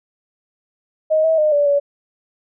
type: tone with pitch steps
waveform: sine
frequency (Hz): 626 / 644 / 611 / 580 / 570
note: D#5 / E5 / D#5 / D5 / C#5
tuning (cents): +10 / -41 / -32 / -22 / +48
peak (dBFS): -12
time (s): 1.1-1.8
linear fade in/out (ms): 20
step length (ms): 140
effects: none